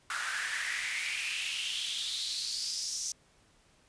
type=noise with high-pass filter sweep; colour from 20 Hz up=pink; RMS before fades=-35 dBFS; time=0.1-3.12 s; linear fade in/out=2 ms; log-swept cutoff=1400 to 6000 Hz; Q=5.2; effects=pink hiss -65 dBFS RMS until 3.88 s + resampled to 22050 Hz